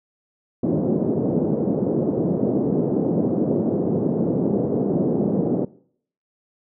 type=band-pass noise; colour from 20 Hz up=pink; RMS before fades=-21 dBFS; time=0.63-5.65 s; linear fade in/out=5 ms; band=160 to 490 Hz; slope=24 dB/octave; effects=noise-tail reverb RT60 0.6 s tail -21 dB re dry